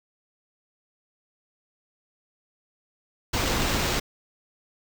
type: noise with sample-and-hold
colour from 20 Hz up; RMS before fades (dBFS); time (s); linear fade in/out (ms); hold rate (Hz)
pink; -25; 3.33-4; 10; 11025
effects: none